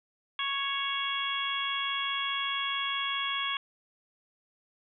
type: harmonic tone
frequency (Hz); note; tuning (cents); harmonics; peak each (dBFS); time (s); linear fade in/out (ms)
554.4; C#5; 0; 2 / 3 / 4 / 5 / 6; -34 / -38 / -37 / -37 / -33; 0.39-3.57; 2
effects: none